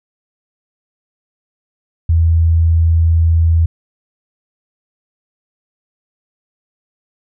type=tone; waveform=sine; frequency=82.41 Hz; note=E2; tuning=in tune; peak=-8 dBFS; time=2.09-3.66 s; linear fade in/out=5 ms; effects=none